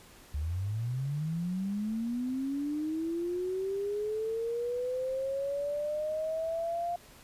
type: linear sweep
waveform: sine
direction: up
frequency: 69.3 to 700 Hz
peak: -30 dBFS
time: 0.34-6.96 s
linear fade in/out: 5 ms
effects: pink hiss -55 dBFS RMS until 7.23 s + resampled to 32000 Hz